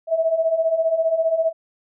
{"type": "beating tone pair", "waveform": "sine", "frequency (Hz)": [639, 654], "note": ["D#5", "E5"], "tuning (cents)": [46, -14], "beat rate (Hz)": 15, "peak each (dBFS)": [-23, -18], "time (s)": [0.07, 1.53], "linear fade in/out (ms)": 50, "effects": []}